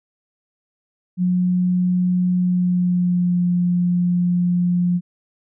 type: tone with pitch glide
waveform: sine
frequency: 180.5 to 176.89 Hz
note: F#3 to F3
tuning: -43 to +22 cents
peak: -15 dBFS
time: 1.17-5.01 s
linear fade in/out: 50 ms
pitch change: -35 cents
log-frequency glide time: 2.36-3.42 s
effects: none